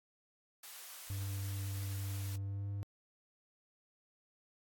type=high-pass noise; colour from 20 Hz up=white; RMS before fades=-50 dBFS; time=0.63-2.36 s; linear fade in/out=5 ms; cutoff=690 Hz; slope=12 dB/octave
type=tone with pitch glide; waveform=triangle; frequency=98 to 100.35 Hz; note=G2 to G2; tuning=0 to +41 cents; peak=-35 dBFS; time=1.1-2.83 s; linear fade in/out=0 ms; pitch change=+41 cents; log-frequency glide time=2.34-2.69 s
effects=AAC 64 kbps